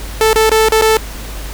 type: tone with dropouts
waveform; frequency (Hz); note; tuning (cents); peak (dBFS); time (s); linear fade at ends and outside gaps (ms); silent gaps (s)
sawtooth; 440; A4; 0; -4; 0.21-0.97; 0; 0.331-0.359 / 0.494-0.516 / 0.686-0.722 / 0.813-0.821
effects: added 50 Hz sine -24 dBFS peak until 1.53 s + pink hiss -30 dBFS RMS until 1.53 s

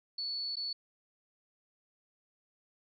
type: tone with dropouts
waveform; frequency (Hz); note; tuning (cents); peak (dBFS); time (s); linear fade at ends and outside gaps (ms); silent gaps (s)
sine; 4435; C#8; 0; -34; 0.18-0.73; 5; 0.557-0.567
effects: none

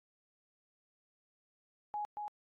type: tone with echo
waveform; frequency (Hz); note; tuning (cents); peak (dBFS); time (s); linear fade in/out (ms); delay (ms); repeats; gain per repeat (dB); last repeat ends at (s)
sine; 835; G#5; +9; -35; 1.94-2.05; 0; 230; 1; -3; 2.28
effects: AAC 32 kbps

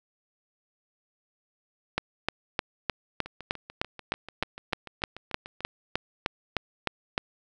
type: two click trains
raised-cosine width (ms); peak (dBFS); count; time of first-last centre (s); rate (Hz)
0.3; -24 / -9; 17 / 18; 3.26-5.606 / 1.98-7.179; 6.82 / 3.27
effects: none

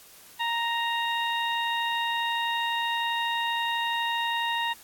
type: harmonic tone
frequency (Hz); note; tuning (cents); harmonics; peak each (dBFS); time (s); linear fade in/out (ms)
932.3; A#5; 0; 1 / 2 / 3 / 4; -28 / -31 / -33 / -34; 0.39-4.74; 20
effects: white hiss -51 dBFS RMS until 4.83 s + AAC 64 kbps

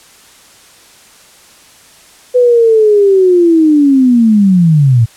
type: linear sweep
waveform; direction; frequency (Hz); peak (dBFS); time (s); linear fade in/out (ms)
sine; down; 502 to 109.1; -4; 2.34-5.06; 20
effects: white hiss -41 dBFS RMS until 5.16 s + low-pass 10000 Hz 12 dB/octave

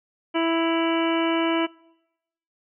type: harmonic tone with a mistuned harmonic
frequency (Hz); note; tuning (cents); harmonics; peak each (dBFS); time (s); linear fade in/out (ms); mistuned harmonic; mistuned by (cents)
330; E4; +2; 1 / 2 / 3 / 4 / 5 / 6 / 7 / 8 / 9; -22 / -27 / -29 / -33 / -36 / -40 / -32 / -40 / -33; 0.34-1.67; 20; 8; +63
effects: noise-tail reverb RT60 0.9 s tail -24 dB re dry

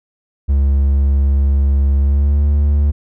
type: tone with pitch glide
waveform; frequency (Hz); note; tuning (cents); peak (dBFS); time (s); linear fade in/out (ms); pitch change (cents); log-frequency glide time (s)
triangle; 69.3 to 72.54; C#2 to D2; 0 to -21; -8; 0.48-2.92; 20; +79; 2-2.44
effects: none

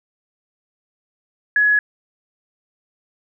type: tone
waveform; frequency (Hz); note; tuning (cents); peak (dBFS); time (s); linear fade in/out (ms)
sine; 1686; G#6; +26; -12; 1.56-1.79; 2
effects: none

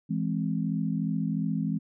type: chord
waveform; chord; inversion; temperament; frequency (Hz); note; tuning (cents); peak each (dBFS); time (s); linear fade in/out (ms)
sine; E augmented; none; equal; 164.81 / 207.7 / 261.6; E3 / G#3 / B#3; 0 / 0 / 0; -29 / -30 / -32; 0.09-1.79; 20
effects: none

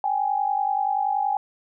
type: tone pair together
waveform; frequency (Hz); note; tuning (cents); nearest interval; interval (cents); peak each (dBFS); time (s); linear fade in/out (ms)
sine; 784 / 834.5; G5 / G#5; 0 / +8; minor second; 108; -24 / -23; 0.04-1.37; 2
effects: none

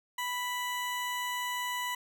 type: tone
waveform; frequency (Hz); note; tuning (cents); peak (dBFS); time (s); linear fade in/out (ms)
20% pulse; 987.8; B5; 0; -27; 0.18-1.95; 5
effects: none

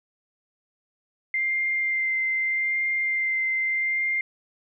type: tone with vibrato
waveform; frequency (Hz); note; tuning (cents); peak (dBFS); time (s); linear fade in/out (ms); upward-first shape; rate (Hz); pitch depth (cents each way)
sine; 2093; C7; 0; -22; 1.34-4.21; 2; sine; 0.81; 12
effects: none

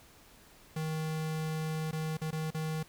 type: tone with dropouts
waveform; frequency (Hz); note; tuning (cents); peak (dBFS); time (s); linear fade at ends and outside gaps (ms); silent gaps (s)
square; 157.5; D#3; +21; -33; 0.76-2.83; 5; 1.912-1.928 / 2.171-2.215 / 2.308-2.327 / 2.506-2.545
effects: pink hiss -58 dBFS RMS until 2.88 s

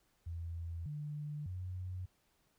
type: tone with pitch steps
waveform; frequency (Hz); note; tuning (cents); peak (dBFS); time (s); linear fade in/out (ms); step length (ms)
sine; 84 / 148.5 / 91.6; E2 / D3 / F#2; +33 / +20 / -17; -39; 0.26-2.06; 10; 600
effects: pink hiss -75 dBFS RMS until 2.58 s

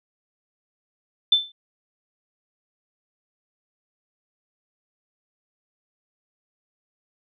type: tone with exponential decay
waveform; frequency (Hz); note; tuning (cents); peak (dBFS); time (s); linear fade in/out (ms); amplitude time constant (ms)
sine; 3534; A7; +7; -10; 1.32-1.52; 5; 42
effects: none

